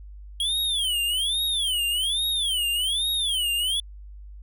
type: tone with vibrato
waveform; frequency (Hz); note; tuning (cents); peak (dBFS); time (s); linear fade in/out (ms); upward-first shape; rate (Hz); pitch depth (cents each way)
square; 3244; G#7; -41; -23; 0.4-3.8; 2; sine; 1.2; 260
effects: added 50 Hz sine -39 dBFS peak until 4.42 s